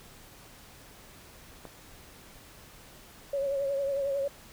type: click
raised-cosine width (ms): 1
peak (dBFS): -28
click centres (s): 1.653
type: tone with vibrato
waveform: sine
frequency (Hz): 554.4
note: C#5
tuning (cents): 0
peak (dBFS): -27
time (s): 3.33-4.28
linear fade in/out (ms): 5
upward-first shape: triangle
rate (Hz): 11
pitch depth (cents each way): 50
effects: pink hiss -52 dBFS RMS until 4.52 s